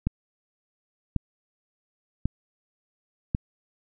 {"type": "click train", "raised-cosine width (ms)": 5, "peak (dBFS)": -11, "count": 4, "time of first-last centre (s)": [0.07, 3.349], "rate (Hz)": 0.915, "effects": []}